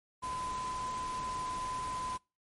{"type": "tone in noise", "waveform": "sine", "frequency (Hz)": 1014, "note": "B5", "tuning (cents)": 45, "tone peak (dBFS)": -35, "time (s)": [0.22, 2.18], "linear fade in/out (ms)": 20, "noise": "pink", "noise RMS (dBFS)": -45, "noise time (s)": [0.22, 2.18], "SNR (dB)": 7, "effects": ["noise-tail reverb RT60 0.3 s tail -26 dB re dry", "MP3 48 kbps"]}